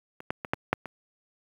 clicks, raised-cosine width 0.5 ms, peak -26 / -12 / -18 / -9 / -7 / -21 dBFS, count 6, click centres 0.204 / 0.305 / 0.448 / 0.535 / 0.73 / 0.857 s, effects high-pass 80 Hz 12 dB/octave + 8-bit

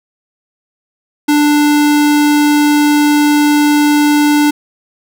square tone, 295 Hz, D4, 8 cents sharp, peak -8 dBFS, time 1.28-4.51 s, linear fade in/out 10 ms, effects none

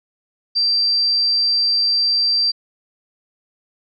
sine tone, 4699 Hz, D8, in tune, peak -14 dBFS, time 0.55-2.52 s, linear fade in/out 20 ms, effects none

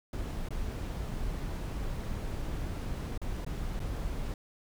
brown noise with dropouts, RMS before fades -35 dBFS, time 0.13-4.34 s, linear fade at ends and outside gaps 2 ms, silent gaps 0.487-0.506 / 3.177-3.216 / 3.448-3.464 / 3.794-3.801 s, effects none

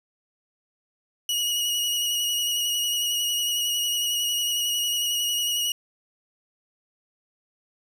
sawtooth tone with vibrato, 2900 Hz, F#7, 35 cents flat, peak -20 dBFS, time 1.29-5.72 s, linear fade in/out 2 ms, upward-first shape square, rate 11 Hz, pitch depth 18 cents each way, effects none

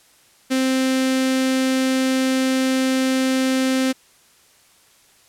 sawtooth tone with notch filter, 261.6 Hz, C4, in tune, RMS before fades -19 dBFS, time 0.5-3.93 s, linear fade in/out 20 ms, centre 920 Hz, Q 1.1, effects white hiss -54 dBFS RMS until 5.28 s + low-pass 11000 Hz 12 dB/octave

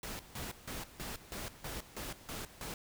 pink noise with tremolo, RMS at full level -42 dBFS, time 0.03-2.74 s, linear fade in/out 2 ms, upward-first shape square, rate 3.1 Hz, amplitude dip 80%, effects none

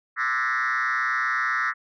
sine tone with frequency modulation, 1569 Hz, G6, 1 cent sharp, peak -20 dBFS, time 0.16-1.74 s, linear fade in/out 50 ms, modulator 128 Hz, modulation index 3, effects tanh soft clip ceiling -19 dBFS

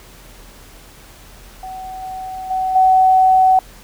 sine tone with level steps, 752 Hz, F#5, 28 cents sharp, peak -27 / -25 / -16 / -8 dBFS, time 1.63-3.59 s, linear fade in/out 2 ms, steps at 2.02 / 2.5 / 2.75 s, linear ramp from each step 10 ms, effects added 41 Hz sine -42 dBFS peak until 3.83 s + pink hiss -43 dBFS RMS until 3.83 s

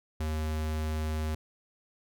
square tone, 77.78 Hz, D#2, in tune, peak -30 dBFS, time 0.2-1.35 s, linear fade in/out 5 ms, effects none

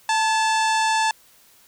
harmonic tone with a mistuned harmonic, 885 Hz, A5, 10 cents sharp, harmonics 1 / 2 / 3 / 4 / 5 / 6 / 7 / 8 / 9 / 10, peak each -19 / -25 / -29 / -31 / -33 / -35 / -36 / -37 / -38 / -39 dBFS, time 0.09-1.11 s, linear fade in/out 2 ms, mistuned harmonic 2, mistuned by -58 cents, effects white hiss -54 dBFS RMS until 1.67 s

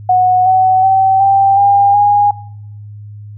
sine tone with pitch steps, 735 / 751.3 / 768 / 785 / 802.4 / 820.3 Hz, F#5 / F#5 / G5 / G5 / G5 / G#5, -12 / +26 / -36 / +2 / +40 / -22 cents, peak -6 dBFS, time 0.09-2.31 s, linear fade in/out 5 ms, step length 370 ms, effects noise-tail reverb RT60 0.8 s tail -22 dB re dry + added 104 Hz sine -28 dBFS peak until 3.37 s

